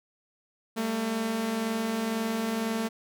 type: tone pair together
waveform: sawtooth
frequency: 202.9 / 224.9 Hz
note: G#3 / A3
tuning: -40 / +38 cents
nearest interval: major second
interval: 178 cents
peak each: -32 / -24 dBFS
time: 0.76-2.89 s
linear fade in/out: 20 ms
effects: none